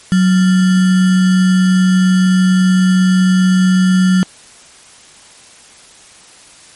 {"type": "tone with sample-and-hold", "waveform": "sine", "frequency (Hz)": 185, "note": "F#3", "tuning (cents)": 0, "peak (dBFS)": -7, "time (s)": [0.12, 4.23], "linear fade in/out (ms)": 0, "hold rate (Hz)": 1575, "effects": ["white hiss -41 dBFS RMS until 6.75 s", "MP3 48 kbps"]}